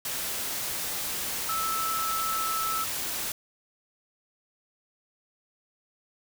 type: tone in noise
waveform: sine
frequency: 1312 Hz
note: E6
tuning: 9 cents flat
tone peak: -28 dBFS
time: 1.49-2.84 s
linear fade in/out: 2 ms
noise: white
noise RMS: -32 dBFS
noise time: 0.05-3.32 s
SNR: +1 dB
effects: none